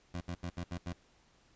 20% pulse tone bursts at uneven times, 87.31 Hz, F2, in tune, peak -32 dBFS, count 6, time 0.14-0.21 / 0.28-0.35 / 0.43-0.5 / 0.57-0.64 / 0.71-0.78 / 0.86-0.93 s, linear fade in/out 5 ms, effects pink hiss -67 dBFS RMS until 1.55 s + resampled to 16000 Hz

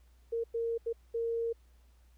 sine tone bursts at uneven times, 461.7 Hz, A#4, 17 cents flat, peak -30 dBFS, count 4, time 0.32-0.44 / 0.54-0.78 / 0.86-0.93 / 1.14-1.53 s, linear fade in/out 10 ms, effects added 60 Hz sine -59 dBFS peak until 2.17 s + pink hiss -72 dBFS RMS until 2.17 s

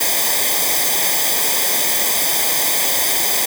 white noise with comb filter, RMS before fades -17 dBFS, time 0-3.46 s, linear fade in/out 10 ms, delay 0.72 ms, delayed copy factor -0.8, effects none

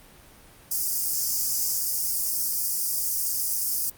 white high-pass noise, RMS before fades -26 dBFS, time 0.71-3.9 s, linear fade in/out 5 ms, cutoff 4800 Hz, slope 96 dB/octave, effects pink hiss -51 dBFS RMS until 3.97 s + Opus 32 kbps

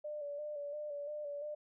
sine tone with vibrato, 587.3 Hz, D5, in tune, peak -39 dBFS, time 0.04-1.55 s, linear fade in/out 10 ms, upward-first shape square, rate 2.9 Hz, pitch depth 34 cents each way, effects none

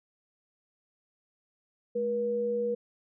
sine tone pair together, 212.4 / 480.3 Hz, G#3 / B4, +39 / -48 cents, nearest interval octave + major second, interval 1413 cents, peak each -37 / -27 dBFS, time 1.95-2.75 s, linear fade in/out 10 ms, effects none

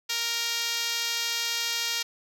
5% pulse tone with band-pass filter, 466.2 Hz, A#4, in tune, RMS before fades -29 dBFS, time 0.09-2.03 s, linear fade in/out 10 ms, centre 5600 Hz, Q 0.54, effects none

